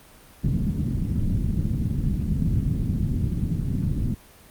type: low-pass noise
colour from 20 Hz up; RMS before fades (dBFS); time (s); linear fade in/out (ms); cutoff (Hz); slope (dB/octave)
white; -24; 0.43-4.15; 10; 200; 24
effects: pink hiss -50 dBFS RMS until 4.5 s + Opus 32 kbps